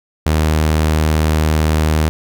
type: tone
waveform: sawtooth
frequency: 77.78 Hz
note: D#2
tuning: in tune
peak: -8 dBFS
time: 0.26-2.09 s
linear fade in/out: 0 ms
effects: none